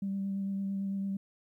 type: tone with vibrato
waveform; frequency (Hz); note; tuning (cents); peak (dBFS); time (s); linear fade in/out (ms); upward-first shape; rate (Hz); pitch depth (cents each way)
sine; 196; G3; 0; -30; 0.02-1.17; 5; sine; 8.9; 14
effects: tanh soft clip ceiling -26 dBFS + 12-bit